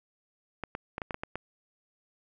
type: clicks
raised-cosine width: 0.5 ms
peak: -19 dBFS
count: 8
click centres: 0.637 / 0.751 / 0.981 / 1.018 / 1.108 / 1.144 / 1.235 / 1.356 s
effects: none